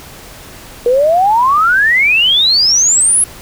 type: exponential sweep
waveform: sine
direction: up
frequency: 470 to 10980 Hz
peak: -7 dBFS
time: 0.86-3.24 s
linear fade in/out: 2 ms
effects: pink hiss -34 dBFS RMS until 3.41 s